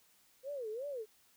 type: tone with vibrato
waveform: sine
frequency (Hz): 498.1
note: B4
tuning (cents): +15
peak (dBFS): -38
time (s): 0.43-1.06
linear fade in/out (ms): 50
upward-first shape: sine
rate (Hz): 2.8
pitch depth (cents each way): 270
effects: white hiss -68 dBFS RMS until 1.36 s